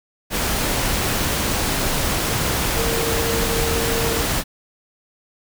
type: tone in noise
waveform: sine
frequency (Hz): 459.5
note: A#4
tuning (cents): -25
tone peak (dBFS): -24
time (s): 2.74-4.22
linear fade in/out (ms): 50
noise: pink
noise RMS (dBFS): -21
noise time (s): 0.3-4.44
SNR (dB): -6
effects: none